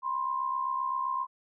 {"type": "tone pair together", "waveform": "sine", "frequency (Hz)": [987.8, 1055.5], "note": ["B5", "C6"], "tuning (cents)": [0, 15], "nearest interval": "minor second", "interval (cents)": 115, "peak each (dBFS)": [-35, -29], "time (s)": [0.02, 1.27], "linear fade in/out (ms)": 50, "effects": []}